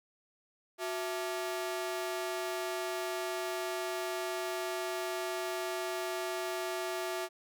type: ring-modulated tone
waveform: sawtooth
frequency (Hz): 514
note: C5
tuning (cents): -31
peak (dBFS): -27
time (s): 0.78-7.29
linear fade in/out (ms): 50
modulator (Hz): 147
effects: none